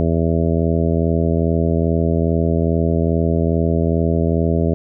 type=harmonic tone; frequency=82.41 Hz; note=E2; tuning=in tune; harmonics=1 / 2 / 3 / 4 / 5 / 6 / 7 / 8; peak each=-19 / -19 / -22 / -25 / -23 / -29 / -27 / -27 dBFS; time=0-4.74 s; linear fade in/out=0 ms; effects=none